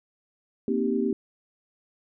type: chord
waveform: sine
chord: C minor seventh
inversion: third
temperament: equal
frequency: 233.1 / 261.6 / 311.1 / 392 Hz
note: Bb3 / C4 / Eb4 / G4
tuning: 0 / 0 / 0 / 0 cents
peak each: -27 / -28 / -32 / -27 dBFS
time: 0.68-1.13 s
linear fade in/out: 2 ms
effects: none